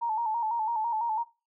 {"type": "tone with vibrato", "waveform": "sine", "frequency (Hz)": 903, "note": "A5", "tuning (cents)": 45, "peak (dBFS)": -26, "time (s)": [0.01, 1.24], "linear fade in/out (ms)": 20, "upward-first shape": "square", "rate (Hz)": 6, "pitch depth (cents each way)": 65, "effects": ["noise-tail reverb RT60 0.3 s tail -20 dB re dry"]}